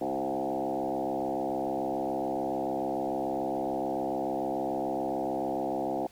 sine tone with frequency modulation, 524 Hz, C5, 2 cents sharp, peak -28 dBFS, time 0.01-6.07 s, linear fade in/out 5 ms, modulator 66.9 Hz, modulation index 4.2, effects pink hiss -57 dBFS RMS until 6.11 s

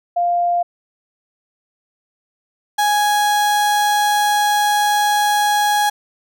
sine / 35% pulse tone pair in turn, 698.5 / 830.7 Hz, F5 / G#5, 0 / 0 cents, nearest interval minor third, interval 300 cents, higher second, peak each -14 / -12 dBFS, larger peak second, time 0.16-0.63 / 2.78-5.9 s, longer second, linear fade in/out 10 ms, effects none

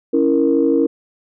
sine chord, A# diminished, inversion first, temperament equal, 277.2 / 329.6 / 466.2 Hz, C#4 / E4 / A#4, 0 / 0 / 0 cents, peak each -16 dBFS, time 0.13-0.87 s, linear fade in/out 10 ms, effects tanh soft clip ceiling -3 dBFS

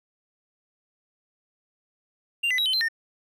triangle tone with pitch steps, 2784 / 2009 / 3863 / 3061 / 4112 / 1824 Hz, F7 / B6 / B7 / G7 / C8 / A#6, -6 / +29 / -39 / -42 / -31 / -38 cents, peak -20 dBFS, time 2.43-2.886 s, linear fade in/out 10 ms, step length 76 ms, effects none

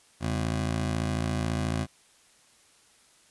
25% pulse ring-modulated tone, 112.4 Hz, A2, 37 cents sharp, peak -20 dBFS, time 0.2-1.87 s, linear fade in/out 50 ms, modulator 27.1 Hz, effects white hiss -60 dBFS RMS until 3.3 s + resampled to 24000 Hz

